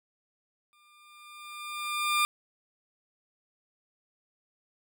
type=tone with exponential growth; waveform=20% pulse; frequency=1199 Hz; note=D6; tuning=36 cents sharp; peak=-17 dBFS; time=0.73-2.25 s; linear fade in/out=0 ms; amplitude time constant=330 ms; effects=none